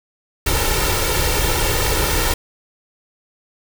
pink noise with comb filter, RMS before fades -18 dBFS, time 0.46-2.34 s, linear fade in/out 5 ms, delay 2.2 ms, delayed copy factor +0.7, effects none

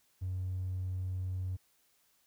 triangle tone, 92.5 Hz, F#2, in tune, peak -30 dBFS, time 0.21-1.57 s, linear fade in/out 20 ms, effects tanh soft clip ceiling -30 dBFS + white hiss -71 dBFS RMS until 2.26 s

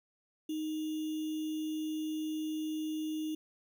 sine tone with sample-and-hold, 311.1 Hz, D#4, in tune, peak -33 dBFS, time 0.49-3.35 s, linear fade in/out 5 ms, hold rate 3150 Hz, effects none

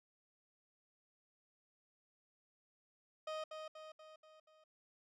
30% pulse tone with echo, 624 Hz, D#5, 5 cents sharp, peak -38 dBFS, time 3.27-3.44 s, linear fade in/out 5 ms, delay 240 ms, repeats 5, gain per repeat -5 dB, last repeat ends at 4.64 s, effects low-pass 5000 Hz 12 dB/octave

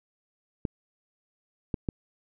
clicks, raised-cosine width 3 ms, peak -15 dBFS, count 3, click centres 0.652 / 1.742 / 1.888 s, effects none

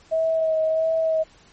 sine tone with vibrato, 641 Hz, E5, 49 cents flat, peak -18 dBFS, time 0.11-1.24 s, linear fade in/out 20 ms, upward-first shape sine, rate 1.5 Hz, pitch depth 20 cents each way, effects pink hiss -53 dBFS RMS until 1.52 s + MP3 32 kbps

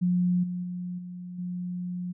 sine tone with level steps, 178.8 Hz, F3, 41 cents sharp, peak -21 / -29 / -31 / -36 / -30 dBFS, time 0.01-2.13 s, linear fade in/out 20 ms, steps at 0.43 / 0.63 / 0.98 / 1.38 s, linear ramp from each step 10 ms, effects none

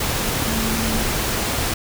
sine tone in noise, 223.5 Hz, A3, 27 cents sharp, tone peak -24 dBFS, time 0.47-1.03 s, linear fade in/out 5 ms, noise pink, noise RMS -22 dBFS, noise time 0-1.74 s, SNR -5 dB, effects none

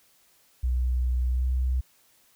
sine tone with pitch glide, 62.2 to 63.62 Hz, B1 to C2, +13 to -48 cents, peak -22 dBFS, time 0.63-1.81 s, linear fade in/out 10 ms, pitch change +39 cents, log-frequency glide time 1.31-1.46 s, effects white hiss -62 dBFS RMS until 2.35 s

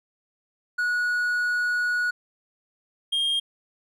triangle tone pair in turn, 1460 / 3223 Hz, F#6 / G7, -24 / +47 cents, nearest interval octave + major second, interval 1371 cents, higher second, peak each -20 dBFS, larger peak neither, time 0.78-2.11 / 3.12-3.4 s, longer first, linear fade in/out 10 ms, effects none

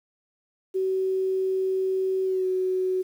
sine tone with pitch glide, 378.8 to 372.1 Hz, F#4 to F#4, +41 to +10 cents, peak -22 dBFS, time 0.74-3.03 s, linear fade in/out 20 ms, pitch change -31 cents, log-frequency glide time 2.24-2.46 s, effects 9-bit

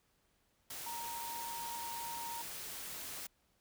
sine tone in noise, 932.3 Hz, A#5, in tune, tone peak -42 dBFS, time 0.86-2.42 s, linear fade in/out 5 ms, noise white, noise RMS -45 dBFS, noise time 0.7-3.27 s, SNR 0 dB, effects pink hiss -75 dBFS RMS until 3.6 s

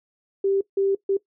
sine tone bursts at uneven times, 392.1 Hz, G4, in tune, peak -18 dBFS, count 3, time 0.44-0.61 / 0.77-0.95 / 1.09-1.17 s, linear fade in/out 5 ms, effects noise-tail reverb RT60 0.1 s tail -19 dB re dry

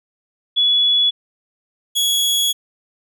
sine / sawtooth tone pair in turn, 3400 / 3351 Hz, G#7 / G#7, +40 / +15 cents, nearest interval unison, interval 25 cents, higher first, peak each -12 dBFS, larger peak neither, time 0.56-1.11 / 1.95-2.53 s, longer second, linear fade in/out 20 ms, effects none

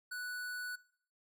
square tone, 1480 Hz, F#6, in tune, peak -40 dBFS, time 0.11-0.76 s, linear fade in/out 10 ms, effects noise-tail reverb RT60 0.6 s tail -21 dB re dry

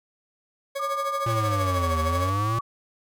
40% pulse tone with tremolo, 554.4 Hz, C#5, in tune, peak -25 dBFS, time 0.75-2.3 s, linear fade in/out 10 ms, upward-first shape triangle, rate 13 Hz, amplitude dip 85%
sine tone with pitch glide, 1200 to 1139.9 Hz, D6 to C#6, +37 to +48 cents, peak -26 dBFS, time 0.79-2.61 s, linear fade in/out 10 ms, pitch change -89 cents, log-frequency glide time 1.48-1.78 s
square exponential two-way sweep, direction down then up, 117.3 to 78.5 to 117.3 Hz, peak -25 dBFS, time 1.26-2.59 s, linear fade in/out 5 ms, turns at 2.01 s
effects none

